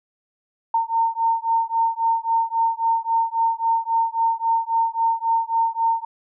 sine beating tone pair, 910 / 913.7 Hz, A#5 / A#5, -42 / -35 cents, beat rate 3.7 Hz, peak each -21 dBFS, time 0.74-6.05 s, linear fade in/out 5 ms, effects none

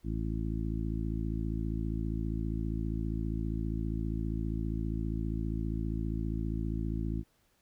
harmonic tone, 55 Hz, A1, in tune, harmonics 1 / 2 / 3 / 4 / 5 / 6, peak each -34 / -37 / -39 / -40 / -41 / -42 dBFS, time 0.03-7.24 s, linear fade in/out 50 ms, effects pink hiss -71 dBFS RMS until 7.61 s

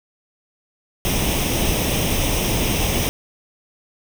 pink noise with comb filter, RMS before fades -20 dBFS, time 1.05-3.09 s, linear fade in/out 0 ms, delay 0.34 ms, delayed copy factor +0.65, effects none

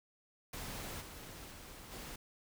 pink noise with level steps, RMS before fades -44 / -50 / -52 / -47 dBFS, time 0.53-2.16 s, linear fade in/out 5 ms, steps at 1 / 1.5 / 1.91 s, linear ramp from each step 20 ms, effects none

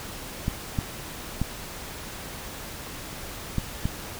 clicks, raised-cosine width 5 ms, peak -12 dBFS, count 5, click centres 0.481 / 0.788 / 1.416 / 3.583 / 3.855 s, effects pink hiss -38 dBFS RMS until 4.19 s

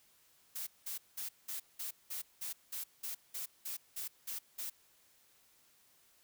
blue noise bursts, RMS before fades -41 dBFS, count 14, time 0.55-4.7 s, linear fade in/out 10 ms, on 120 ms, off 190 ms, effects white hiss -68 dBFS RMS until 6.23 s

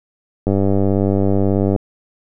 click train, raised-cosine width 2 ms, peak -4 dBFS, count 128, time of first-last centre 0.47-1.762 s, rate 98.3 Hz, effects none

